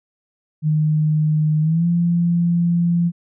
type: tone with pitch glide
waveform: sine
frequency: 153.8 to 171.64 Hz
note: D#3 to F3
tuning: -20 to -30 cents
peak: -14 dBFS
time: 0.62-3.12 s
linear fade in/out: 50 ms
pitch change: +190 cents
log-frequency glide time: 1.61-1.86 s
effects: none